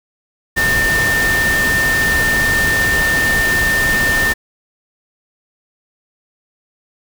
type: tone in noise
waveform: sine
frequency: 1800 Hz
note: A6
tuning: 39 cents sharp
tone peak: -13 dBFS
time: 0.56-4.34 s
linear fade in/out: 20 ms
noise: pink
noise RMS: -20 dBFS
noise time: 0.56-4.34 s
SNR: +4 dB
effects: none